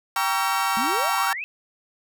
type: chord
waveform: 35% pulse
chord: G diminished seventh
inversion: none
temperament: just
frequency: 784 / 940.8 / 1128.9 / 1354.7 Hz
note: G5 / Bb5 / Db6 / Fb6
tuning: 0 / +16 / +31 / +47 cents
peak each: -25 dBFS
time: 0.16-1.33 s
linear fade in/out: 2 ms
type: exponential sweep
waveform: sine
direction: up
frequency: 210.7 to 2675 Hz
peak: -28 dBFS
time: 0.77-1.44 s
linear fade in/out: 0 ms
effects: none